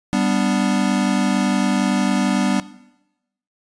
square chord, G major, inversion none, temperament equal, 196 / 246.9 / 293.7 Hz, G3 / B3 / D4, 0 / 0 / 0 cents, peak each -21 / -21 / -23 dBFS, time 0.13-2.6 s, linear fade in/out 0 ms, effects noise-tail reverb RT60 0.9 s tail -17 dB re dry + resampled to 22050 Hz

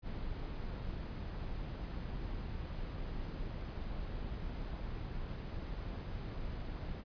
brown noise, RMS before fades -41 dBFS, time 0.02-7.04 s, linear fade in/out 50 ms, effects resampled to 11025 Hz

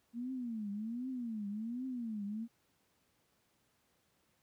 sine tone with vibrato, 229.3 Hz, A#3, 28 cents flat, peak -37 dBFS, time 0.13-2.48 s, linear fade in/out 50 ms, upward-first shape triangle, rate 1.3 Hz, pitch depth 250 cents each way, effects pink hiss -75 dBFS RMS until 4.42 s + high-pass 80 Hz 12 dB/octave

